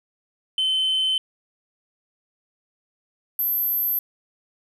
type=tone pair in turn; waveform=sine; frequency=3066 / 12264 Hz; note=G7 / G9; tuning=-39 / -39 cents; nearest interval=2 octaves; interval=2400 cents; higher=second; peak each=-17 / -19 dBFS; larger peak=first; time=0.58-1.18 / 3.39-3.99 s; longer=neither; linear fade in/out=2 ms; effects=tanh soft clip ceiling -17 dBFS + 9-bit